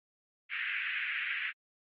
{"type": "band-pass noise", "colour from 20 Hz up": "pink", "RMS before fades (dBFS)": -35, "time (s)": [0.49, 1.53], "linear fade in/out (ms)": 50, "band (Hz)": [1600, 2700], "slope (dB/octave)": 48, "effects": ["MP3 32 kbps"]}